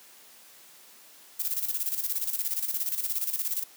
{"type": "noise with tremolo", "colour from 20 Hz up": "violet", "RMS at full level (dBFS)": -28, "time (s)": [1.39, 3.64], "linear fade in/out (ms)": 10, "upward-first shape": "square", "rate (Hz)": 17, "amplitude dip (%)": 65, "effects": ["white hiss -53 dBFS RMS until 3.76 s", "high-pass 200 Hz 12 dB/octave"]}